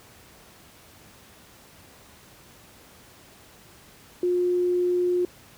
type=tone; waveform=sine; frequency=356.9 Hz; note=F4; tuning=38 cents sharp; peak=-20 dBFS; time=4.23-5.25 s; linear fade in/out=2 ms; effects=pink hiss -51 dBFS RMS until 5.57 s + high-pass 60 Hz 12 dB/octave

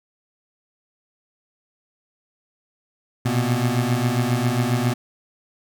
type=beating tone pair; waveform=25% pulse; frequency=118.5 / 125.9 Hz; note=A#2 / B2; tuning=+29 / +34 cents; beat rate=7.4 Hz; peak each=-18 dBFS; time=3.25-4.94 s; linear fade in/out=10 ms; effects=none

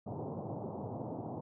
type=band-pass noise; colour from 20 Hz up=pink; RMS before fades=-41 dBFS; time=0.06-1.41 s; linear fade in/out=10 ms; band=100 to 920 Hz; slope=48 dB/octave; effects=none

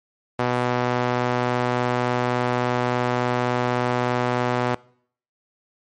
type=tone with band-pass filter; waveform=sawtooth; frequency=123.47 Hz; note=B2; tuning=in tune; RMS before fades=-22 dBFS; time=0.39-4.75 s; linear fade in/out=5 ms; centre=850 Hz; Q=0.7; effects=noise-tail reverb RT60 0.6 s tail -23 dB re dry + MP3 48 kbps

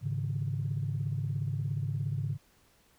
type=chord; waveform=sine; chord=Ab suspended fourth; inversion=none; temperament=equal with one note detuned; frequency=104.55 / 138.59 / 155.56 Hz; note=Ab2 / Db3 / Eb3; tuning=+12 / 0 / 0 cents; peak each=-33 / -32 / -37 dBFS; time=0.01-2.38 s; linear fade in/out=50 ms; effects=tanh soft clip ceiling -22 dBFS + pink hiss -65 dBFS RMS until 2.98 s

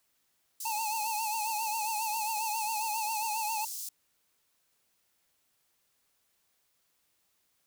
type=high-pass noise; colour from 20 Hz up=pink; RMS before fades=-39 dBFS; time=0.6-3.89 s; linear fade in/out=5 ms; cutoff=5500 Hz; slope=24 dB/octave
type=tone with vibrato; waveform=square; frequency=873 Hz; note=A5; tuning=14 cents flat; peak=-32 dBFS; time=0.65-3.65 s; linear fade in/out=5 ms; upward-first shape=triangle; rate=7.4 Hz; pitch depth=93 cents each way
effects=white hiss -74 dBFS RMS until 7.66 s

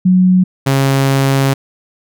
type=tone pair in turn; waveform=sine / sawtooth; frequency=183.9 / 136.19 Hz; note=F#3 / C#3; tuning=-10 / -30 cents; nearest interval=perfect fourth; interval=520 cents; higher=first; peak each=-6 dBFS; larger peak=neither; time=0.05-0.44 / 0.66-1.54 s; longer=second; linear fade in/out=10 ms; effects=none

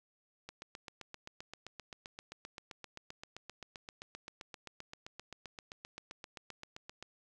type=click train; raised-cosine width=0.2 ms; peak=-28 dBFS; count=51; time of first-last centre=0.49-7.026 s; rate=7.65 Hz; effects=none

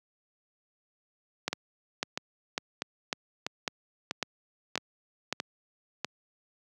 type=two click trains; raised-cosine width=0.2 ms; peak=-11 / -13 dBFS; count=8 / 8; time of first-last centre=1.48-5.326 / 1.53-6.046 s; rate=1.82 / 1.55 Hz; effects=high-pass 150 Hz 12 dB/octave

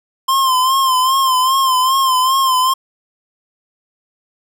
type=tone with vibrato; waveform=square; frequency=1046.5 Hz; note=C6; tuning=in tune; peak=-12 dBFS; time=0.28-2.74 s; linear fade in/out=10 ms; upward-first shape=sine; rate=2.5 Hz; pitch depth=57 cents each way; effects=none

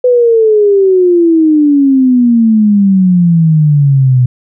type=exponential sweep; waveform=sine; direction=down; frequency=504 to 123.4 Hz; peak=-4 dBFS; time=0.04-4.26 s; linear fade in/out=5 ms; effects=none

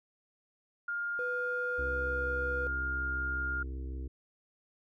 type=tone; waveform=sine; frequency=1410 Hz; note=F6; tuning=16 cents sharp; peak=-32 dBFS; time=0.88-3.63 s; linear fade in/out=5 ms
type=tone with pitch glide; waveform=triangle; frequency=493.9 to 491.1 Hz; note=B4 to B4; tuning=0 to -10 cents; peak=-34 dBFS; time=1.19-2.67 s; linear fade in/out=0 ms; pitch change=-10 cents; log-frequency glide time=2.05-2.29 s
type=harmonic tone; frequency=65.41 Hz; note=C2; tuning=in tune; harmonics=1 / 2 / 4 / 5 / 6 / 7; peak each=-36 / -51 / -50 / -50 / -55 / -58 dBFS; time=1.78-4.08 s; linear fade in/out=10 ms
effects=none

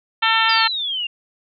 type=harmonic tone; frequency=448.6 Hz; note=A4; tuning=34 cents sharp; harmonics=2 / 3 / 4 / 5 / 6 / 7 / 8 / 9; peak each=-21 / -20 / -21 / -26 / -23 / -22 / -25 / -29 dBFS; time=0.22-0.68 s; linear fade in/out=10 ms
type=exponential sweep; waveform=sine; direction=down; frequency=4951 to 2756 Hz; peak=-21 dBFS; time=0.49-1.07 s; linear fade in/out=5 ms
effects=none

